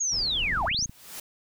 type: linear two-way sweep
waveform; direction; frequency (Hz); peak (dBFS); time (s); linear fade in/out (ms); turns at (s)
sine; down then up; 6760 to 622.3 to 6760; -24; 0-0.86; 10; 0.65
type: noise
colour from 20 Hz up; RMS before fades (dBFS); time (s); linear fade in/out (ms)
brown; -37; 0.11-0.7; 20
type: clicks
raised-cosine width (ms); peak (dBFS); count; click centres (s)
5; -27; 12; 0.494 / 0.526 / 0.574 / 0.611 / 0.649 / 0.682 / 0.714 / 0.746 / 0.791 / 0.826 / 0.858 / 0.895
type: noise with exponential growth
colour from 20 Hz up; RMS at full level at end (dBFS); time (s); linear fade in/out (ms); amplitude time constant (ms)
white; -36; 0.69-1.2; 5; 110
effects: none